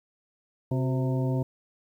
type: harmonic tone with a mistuned harmonic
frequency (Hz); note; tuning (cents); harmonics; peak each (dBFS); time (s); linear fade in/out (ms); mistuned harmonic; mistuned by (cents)
130.81; C3; 0; 1 / 2 / 3 / 4 / 5 / 7; -25 / -31 / -35 / -37 / -39 / -42; 0.71-1.43; 5; 3; -70
effects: 10-bit